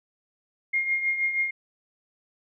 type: tone with tremolo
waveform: sine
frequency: 2131 Hz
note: C7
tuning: 31 cents sharp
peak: -20 dBFS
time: 0.73-1.51 s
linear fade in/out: 10 ms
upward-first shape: triangle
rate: 6.3 Hz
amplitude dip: 65%
effects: none